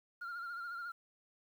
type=tone with vibrato; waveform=sine; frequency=1396.9 Hz; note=F6; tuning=in tune; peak=-38 dBFS; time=0.21-0.92 s; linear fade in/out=10 ms; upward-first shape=sine; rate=14 Hz; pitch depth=47 cents each way; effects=tanh soft clip ceiling -39 dBFS + 11-bit